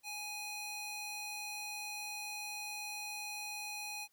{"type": "tone with high-pass filter", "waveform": "square", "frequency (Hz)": 830.6, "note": "G#5", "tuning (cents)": 0, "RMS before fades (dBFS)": -43, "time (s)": [0.03, 4.08], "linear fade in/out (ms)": 50, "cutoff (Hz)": 1900, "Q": 0.84, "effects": ["white hiss -75 dBFS RMS until 4.12 s"]}